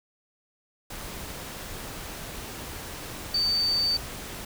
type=tone in noise; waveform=sine; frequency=4583 Hz; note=D8; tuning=43 cents flat; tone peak=-22 dBFS; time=3.34-3.97 s; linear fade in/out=5 ms; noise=pink; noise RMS=-38 dBFS; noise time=0.9-4.45 s; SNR=+13 dB; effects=none